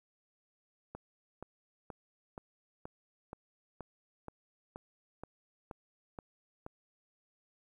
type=click train; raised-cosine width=1 ms; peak=-29 dBFS; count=13; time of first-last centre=0.95-6.664 s; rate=2.1 Hz; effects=11-bit